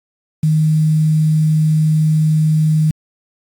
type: tone with quantisation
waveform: sine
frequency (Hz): 155.6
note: D#3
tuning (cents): 0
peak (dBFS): -10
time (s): 0.43-2.91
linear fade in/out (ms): 5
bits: 6
effects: AAC 64 kbps